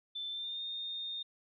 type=tone with pitch glide; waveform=sine; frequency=3534 to 3659 Hz; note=A7 to A#7; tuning=+7 to -33 cents; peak=-37 dBFS; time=0.15-1.23 s; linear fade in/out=10 ms; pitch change=+60 cents; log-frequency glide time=0.3-0.61 s; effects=none